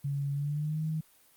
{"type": "tone with pitch glide", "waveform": "sine", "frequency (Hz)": [140.9, 157.24], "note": ["C#3", "D#3"], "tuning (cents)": [29, 19], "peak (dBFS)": -29, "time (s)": [0.04, 1.01], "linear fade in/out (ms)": 10, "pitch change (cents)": 190, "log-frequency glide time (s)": [0.33, 0.82], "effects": ["white hiss -62 dBFS RMS until 1.36 s", "Opus 32 kbps"]}